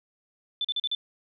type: tone bursts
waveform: sine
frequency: 3520 Hz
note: A7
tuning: in tune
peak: -25 dBFS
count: 5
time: 0.61-0.95 s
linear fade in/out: 2 ms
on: 36 ms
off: 40 ms
effects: none

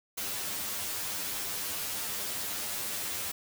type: noise with comb filter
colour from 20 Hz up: white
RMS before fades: -35 dBFS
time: 0.17-3.32 s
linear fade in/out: 10 ms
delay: 10 ms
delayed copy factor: +0.85
effects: none

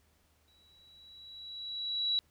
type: tone with exponential growth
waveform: sine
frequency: 3910 Hz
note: B7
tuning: 18 cents flat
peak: -26 dBFS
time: 0.48-2.19 s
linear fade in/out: 0 ms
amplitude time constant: 370 ms
effects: added 77 Hz sine -70 dBFS peak until 2.3 s + pink hiss -71 dBFS RMS until 2.3 s

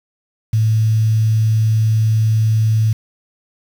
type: tone with quantisation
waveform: sine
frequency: 110 Hz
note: A2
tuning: in tune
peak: -11 dBFS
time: 0.53-2.93 s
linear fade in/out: 5 ms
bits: 6
effects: none

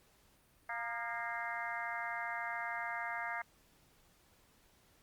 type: harmonic tone with a mistuned harmonic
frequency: 233.1 Hz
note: A#3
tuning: in tune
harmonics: 3 / 4 / 5 / 6 / 7 / 8 / 9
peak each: -44 / -44 / -46 / -48 / -43 / -47 / -44 dBFS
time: 0.69-3.42 s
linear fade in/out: 5 ms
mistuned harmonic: 5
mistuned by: +59 cents
effects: pink hiss -68 dBFS RMS until 5.02 s + Opus 48 kbps

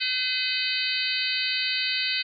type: harmonic tone with a mistuned harmonic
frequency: 509 Hz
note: C5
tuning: 48 cents flat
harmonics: 3 / 4 / 5 / 6 / 7 / 8 / 9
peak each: -35 / -33 / -30 / -31 / -33 / -31 / -31 dBFS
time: 0-2.23 s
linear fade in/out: 20 ms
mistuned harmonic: 7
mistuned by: +75 cents
effects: none

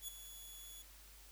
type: tone with ADSR envelope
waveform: 5% pulse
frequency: 3398 Hz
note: G#7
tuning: 39 cents sharp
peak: -33 dBFS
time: 0.01-0.83 s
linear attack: 71 ms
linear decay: 6 ms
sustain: -11 dB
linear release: 19 ms
effects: added 50 Hz sine -60 dBFS peak until 1.31 s + white hiss -61 dBFS RMS until 1.31 s

